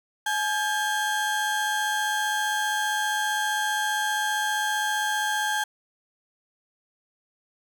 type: tone pair together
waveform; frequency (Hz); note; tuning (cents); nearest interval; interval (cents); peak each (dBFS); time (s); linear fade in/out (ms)
35% pulse; 847.6 / 1600; G#5 / G6; +35 / +35; major seventh; 1100; -25; 0.26-5.64; 5
effects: none